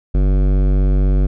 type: tone with hard clipping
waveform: sine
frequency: 48 Hz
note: G1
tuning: 36 cents flat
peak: -13 dBFS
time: 0.14-1.27 s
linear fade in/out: 10 ms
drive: 16 dB
effects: none